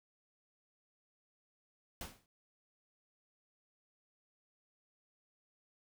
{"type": "noise with exponential decay", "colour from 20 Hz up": "pink", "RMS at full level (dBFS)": -41, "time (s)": [2.01, 2.26], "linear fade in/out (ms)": 1, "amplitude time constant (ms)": 54, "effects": []}